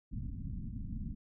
pink low-pass noise, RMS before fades -40 dBFS, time 0.11-1.15 s, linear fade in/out 20 ms, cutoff 250 Hz, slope 48 dB/octave, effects none

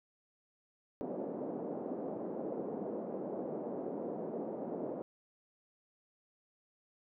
white band-pass noise, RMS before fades -40 dBFS, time 1.01-5.02 s, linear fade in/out 0 ms, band 200 to 570 Hz, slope 24 dB/octave, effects none

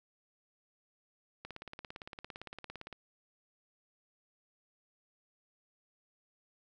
click train, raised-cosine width 0.3 ms, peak -28 dBFS, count 27, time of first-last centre 1.45-2.927 s, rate 17.6 Hz, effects none

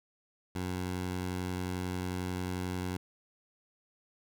15% pulse tone, 91.2 Hz, F#2, 24 cents flat, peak -27 dBFS, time 0.55-2.97 s, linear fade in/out 5 ms, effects none

